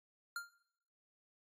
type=tone with exponential decay; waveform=square; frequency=1396.9 Hz; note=F6; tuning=in tune; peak=-37 dBFS; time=0.36-0.54 s; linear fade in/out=2 ms; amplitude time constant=37 ms; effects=noise-tail reverb RT60 0.7 s tail -17 dB re dry + AAC 64 kbps